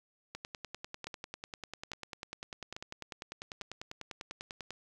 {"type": "two click trains", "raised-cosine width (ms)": 0.2, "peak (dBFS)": [-24, -23], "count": [45, 4], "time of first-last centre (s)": [[0.35, 4.706], [1.07, 3.612]], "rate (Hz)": [10.1, 1.18], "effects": ["10-bit"]}